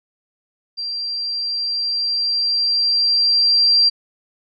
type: tone with level ramp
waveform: sine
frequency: 4728 Hz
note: D8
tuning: 11 cents sharp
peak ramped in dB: -23 to -10 dBFS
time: 0.77-3.9 s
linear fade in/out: 20 ms
effects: none